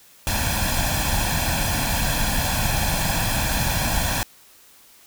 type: noise with comb filter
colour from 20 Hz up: pink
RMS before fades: -22 dBFS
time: 0.27-4.23 s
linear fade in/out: 0 ms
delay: 1.2 ms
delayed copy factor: +0.75
effects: white hiss -51 dBFS RMS until 5.06 s